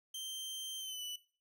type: tone with pitch glide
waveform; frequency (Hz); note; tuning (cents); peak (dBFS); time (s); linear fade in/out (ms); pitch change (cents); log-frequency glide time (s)
sawtooth; 3136 to 2974; G7 to F#7; 0 to +8; -38; 0.14-1.16; 5; -92; 0.78-1.02
effects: noise-tail reverb RT60 0.4 s tail -18 dB re dry